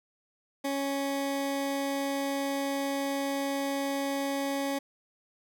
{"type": "tone", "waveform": "20% pulse", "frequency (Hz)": 277.2, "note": "C#4", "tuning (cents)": 0, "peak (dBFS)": -24, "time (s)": [0.64, 4.79], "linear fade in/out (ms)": 10, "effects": []}